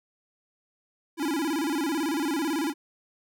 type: tone with vibrato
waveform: square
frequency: 304.6 Hz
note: D#4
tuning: 37 cents flat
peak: -26 dBFS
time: 1.17-2.74 s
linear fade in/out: 50 ms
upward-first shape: square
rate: 18 Hz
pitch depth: 150 cents each way
effects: none